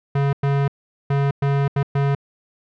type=tone bursts at uneven times; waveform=square; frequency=140 Hz; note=C#3; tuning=18 cents sharp; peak=-17 dBFS; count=6; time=0.15-0.33 / 0.43-0.68 / 1.1-1.31 / 1.42-1.68 / 1.76-1.83 / 1.95-2.15 s; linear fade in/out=5 ms; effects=low-pass 2000 Hz 12 dB/octave